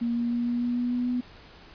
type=tone with pitch steps; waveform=sine; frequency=235.4 / 237 / 238.7 / 240.3 / 242 / 243.7 / 245.4 / 247.1 Hz; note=A#3 / A#3 / A#3 / B3 / B3 / B3 / B3 / B3; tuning=+17 / +29 / +41 / -47 / -35 / -23 / -11 / +1 cents; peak=-24 dBFS; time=0.01-1.21 s; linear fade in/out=10 ms; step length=150 ms; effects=pink hiss -50 dBFS RMS until 1.74 s + resampled to 11025 Hz